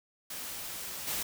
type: noise with level steps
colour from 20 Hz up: white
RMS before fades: -40 / -34 dBFS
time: 0.3-1.23 s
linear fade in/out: 5 ms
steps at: 1.07 s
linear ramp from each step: 5 ms
effects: none